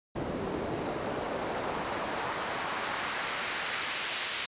pink noise with band-pass filter sweep, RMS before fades -34 dBFS, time 0.15-4.46 s, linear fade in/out 10 ms, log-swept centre 330 to 3000 Hz, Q 0.84, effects resampled to 8000 Hz

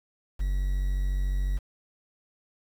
triangle tone with quantisation, 47 Hz, F#1, 28 cents sharp, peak -22 dBFS, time 0.39-1.59 s, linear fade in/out 20 ms, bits 8, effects none

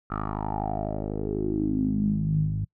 10% pulse tone with low-pass filter sweep, 52.1 Hz, G#1, 6 cents sharp, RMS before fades -27 dBFS, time 0.1-2.65 s, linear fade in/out 10 ms, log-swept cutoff 1300 to 120 Hz, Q 7.2, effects noise-tail reverb RT60 0.1 s tail -25 dB re dry

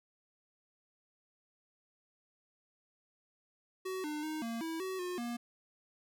square tone with pitch steps, 375.2 / 300.8 / 310.7 / 230.1 / 325.6 / 376.7 / 359.3 / 237.8 Hz, F#4 / D4 / D#4 / A#3 / E4 / F#4 / F4 / A#3, +24 / +42 / -2 / -22 / -21 / +31 / +49 / +35 cents, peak -37 dBFS, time 3.85-5.37 s, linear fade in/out 10 ms, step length 190 ms, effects none

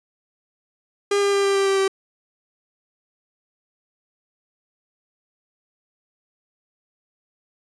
45% pulse tone with pitch steps, 403.7 / 400.9 / 398.1 / 395.4 / 392.7 / 389.9 / 387.3 Hz, G#4 / G4 / G4 / G4 / G4 / G4 / G4, -49 / +39 / +27 / +15 / +3 / -9 / -21 cents, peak -17 dBFS, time 1.11-1.88 s, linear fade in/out 5 ms, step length 110 ms, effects resampled to 22050 Hz

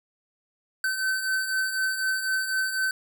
square beating tone pair, 1530 / 1534 Hz, G6 / G6, -42 / -38 cents, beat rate 4 Hz, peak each -33 / -26 dBFS, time 0.84-2.91 s, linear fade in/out 2 ms, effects none

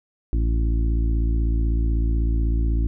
harmonic tone, 56.1 Hz, A1, 34 cents sharp, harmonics 1 / 2 / 3 / 4 / 5 / 6, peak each -18 / -30 / -37 / -37 / -33 / -36 dBFS, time 0.33-2.87 s, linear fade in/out 0 ms, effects none

